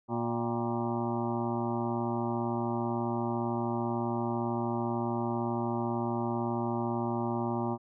harmonic tone with a mistuned harmonic, 118 Hz, A#2, 22 cents sharp, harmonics 1 / 2 / 3 / 5 / 6 / 7 / 8 / 9 / 10, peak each -36 / -33 / -35 / -41 / -43 / -38 / -39 / -45 / -45 dBFS, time 0.08-7.78 s, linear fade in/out 50 ms, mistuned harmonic 7, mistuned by -53 cents, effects none

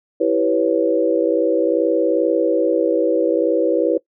sine chord, C# half-diminished seventh, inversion first, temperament equal, 329.6 / 392 / 493.9 / 554.4 Hz, E4 / G4 / B4 / C#5, 0 / 0 / 0 / 0 cents, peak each -19 / -22 / -18 / -20 dBFS, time 0.2-3.98 s, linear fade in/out 10 ms, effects noise-tail reverb RT60 0.1 s tail -21 dB re dry

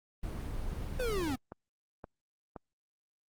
brown noise, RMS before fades -37 dBFS, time 0.23-1.35 s, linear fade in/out 5 ms
square linear sweep, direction down, 523.3 to 243.3 Hz, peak -33 dBFS, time 0.99-1.36 s, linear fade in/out 10 ms
click train, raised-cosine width 1 ms, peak -29 dBFS, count 4, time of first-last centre 1-2.562 s, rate 1.92 Hz
effects Opus 24 kbps

